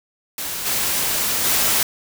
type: noise with level steps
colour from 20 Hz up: white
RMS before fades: -27 / -21 / -18 dBFS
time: 0.38-1.83 s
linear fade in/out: 2 ms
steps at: 0.65 / 1.44 s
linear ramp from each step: 20 ms
effects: none